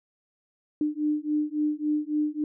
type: beating tone pair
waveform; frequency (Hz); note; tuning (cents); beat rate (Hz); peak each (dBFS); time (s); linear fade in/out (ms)
sine; 299 / 302.6; D4 / D#4; +31 / -48; 3.6; -27 / -27; 0.81-2.44; 2
effects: none